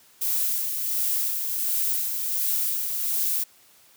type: noise with tremolo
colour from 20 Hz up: violet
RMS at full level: -24 dBFS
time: 0.21-3.44 s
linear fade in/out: 10 ms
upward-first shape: sine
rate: 1.4 Hz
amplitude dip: 40%
effects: white hiss -56 dBFS RMS until 3.96 s + high-pass 80 Hz 12 dB/octave